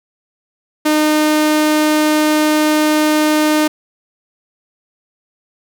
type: tone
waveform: sawtooth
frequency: 305.5 Hz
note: D#4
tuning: 32 cents flat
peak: -7 dBFS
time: 0.85-3.68 s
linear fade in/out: 10 ms
effects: none